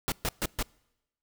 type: noise bursts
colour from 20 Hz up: pink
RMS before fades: -29 dBFS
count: 4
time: 0.08-0.626 s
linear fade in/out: 0 ms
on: 39 ms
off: 130 ms
effects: noise-tail reverb RT60 0.9 s tail -26 dB re dry